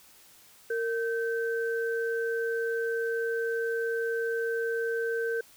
sine tone pair together, 460 / 1547.2 Hz, A#4 / G6, -23 / -23 cents, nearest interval octave + major sixth, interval 2100 cents, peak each -28 / -33 dBFS, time 0.7-5.41 s, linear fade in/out 5 ms, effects white hiss -56 dBFS RMS until 5.56 s

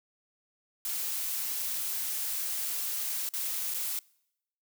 blue noise with dropouts, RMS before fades -33 dBFS, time 0.85-3.99 s, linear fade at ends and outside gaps 1 ms, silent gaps 3.29-3.337 / 3.739-3.744 s, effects noise-tail reverb RT60 0.8 s tail -25 dB re dry

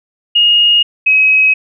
sine tone pair in turn, 2859 / 2547 Hz, F7 / D#7, +40 / +40 cents, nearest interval major second, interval 200 cents, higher first, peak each -6 dBFS, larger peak neither, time 0.35-0.83 / 1.06-1.54 s, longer neither, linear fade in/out 10 ms, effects none

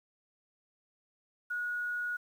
sine tone with quantisation, 1453 Hz, F#6, 32 cents flat, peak -32 dBFS, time 1.5-2.17 s, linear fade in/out 10 ms, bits 10, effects none

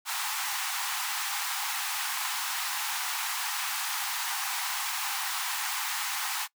pink high-pass noise, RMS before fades -32 dBFS, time 0.05-6.48 s, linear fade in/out 50 ms, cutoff 770 Hz, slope 96 dB/octave, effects noise-tail reverb RT60 0.1 s tail -21 dB re dry

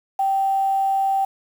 sine tone with quantisation, 779 Hz, G5, 11 cents flat, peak -17 dBFS, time 0.19-1.25 s, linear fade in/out 5 ms, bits 7, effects none

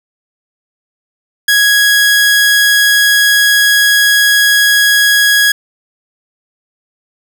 sawtooth tone, 1661.2 Hz, G#6, in tune, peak -3 dBFS, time 1.48-5.52 s, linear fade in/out 5 ms, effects none

